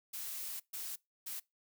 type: noise bursts at uneven times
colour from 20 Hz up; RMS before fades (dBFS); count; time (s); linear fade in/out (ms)
blue; -42; 3; 0.13-0.6 / 0.73-0.96 / 1.26-1.4; 10
effects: noise-tail reverb RT60 0.2 s tail -23 dB re dry